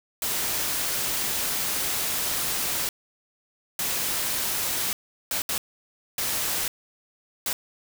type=noise bursts at uneven times; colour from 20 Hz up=white; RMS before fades=-27 dBFS; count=6; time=0.22-2.89 / 3.79-4.93 / 5.31-5.42 / 5.49-5.58 / 6.18-6.68 / 7.46-7.53 s; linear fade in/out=2 ms; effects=none